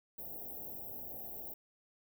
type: band-stop noise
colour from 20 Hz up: white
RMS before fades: -45 dBFS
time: 0.18-1.54 s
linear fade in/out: 5 ms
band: 840 to 13000 Hz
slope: 96 dB/octave
effects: none